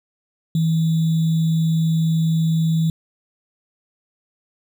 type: tone with sample-and-hold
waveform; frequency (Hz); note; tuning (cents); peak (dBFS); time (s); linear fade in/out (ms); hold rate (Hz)
sine; 162; E3; -30; -15; 0.55-2.9; 2; 3675
effects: none